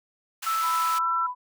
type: high-pass noise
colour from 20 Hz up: pink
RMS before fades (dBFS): -35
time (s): 0.42-0.99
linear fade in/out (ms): 10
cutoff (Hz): 1000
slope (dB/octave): 24
type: tone with pitch glide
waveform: sine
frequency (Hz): 1319 to 1340.5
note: E6 to E6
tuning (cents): +1 to +29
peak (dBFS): -23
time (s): 0.46-1.27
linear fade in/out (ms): 10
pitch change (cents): +28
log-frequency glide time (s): 0.97-1.05
type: tone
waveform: sine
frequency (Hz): 994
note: B5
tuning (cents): +11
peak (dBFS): -28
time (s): 0.61-1.35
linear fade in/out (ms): 50
effects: none